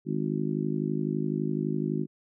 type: harmonic tone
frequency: 51.91 Hz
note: G#1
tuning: in tune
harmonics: 3 / 4 / 5 / 6 / 7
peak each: -31 / -32 / -33 / -34 / -34 dBFS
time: 0.05-2.07 s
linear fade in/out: 50 ms
effects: none